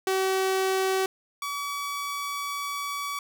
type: tone pair in turn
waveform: sawtooth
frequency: 380.6 / 1140.5 Hz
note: F#4 / C#6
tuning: +49 / +49 cents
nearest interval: octave + perfect fifth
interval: 1900 cents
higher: second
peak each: -19 / -26 dBFS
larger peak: first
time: 0.07-1.06 / 1.42-3.19 s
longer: second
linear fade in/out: 2 ms
effects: none